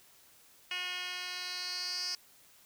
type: tone with band-pass filter sweep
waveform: 10% pulse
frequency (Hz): 361.4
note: F#4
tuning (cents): -41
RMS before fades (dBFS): -38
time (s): 0.71-2.15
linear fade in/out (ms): 2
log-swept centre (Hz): 3000 to 5000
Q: 6.2
effects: white hiss -61 dBFS RMS until 2.65 s